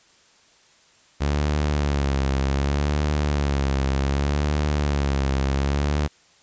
sawtooth tone with vibrato, 70.9 Hz, C#2, 40 cents sharp, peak -16 dBFS, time 1.2-6.08 s, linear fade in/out 20 ms, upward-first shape sine, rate 0.66 Hz, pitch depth 84 cents each way, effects white hiss -56 dBFS RMS until 6.42 s + resampled to 16000 Hz

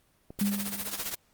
clicks, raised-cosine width 2 ms, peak -29 dBFS, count 2, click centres 0.305 / 0.39 s
white noise with tremolo, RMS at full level -31 dBFS, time 0.39-1.15 s, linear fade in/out 5 ms, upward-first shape triangle, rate 15 Hz, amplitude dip 85%
sine tone with exponential decay, 202 Hz, G#3, 48 cents flat, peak -22 dBFS, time 0.41-1.15 s, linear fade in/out 5 ms, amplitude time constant 160 ms
effects pink hiss -67 dBFS RMS until 1.33 s + Opus 32 kbps

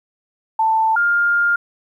sine tone pair in turn, 886 / 1406.4 Hz, A5 / F6, +12 / +12 cents, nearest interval minor sixth, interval 800 cents, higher second, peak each -13 dBFS, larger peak neither, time 0.59-0.96 / 0.96-1.56 s, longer second, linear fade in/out 5 ms, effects 9-bit

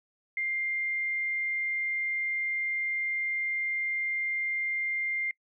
sine tone, 2100 Hz, C7, 6 cents sharp, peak -28 dBFS, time 0.37-5.31 s, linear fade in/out 2 ms, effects noise-tail reverb RT60 0.1 s tail -24 dB re dry

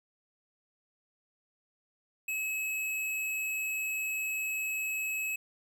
square tone, 2575 Hz, E7, 41 cents flat, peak -32 dBFS, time 2.28-5.36 s, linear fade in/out 5 ms, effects none

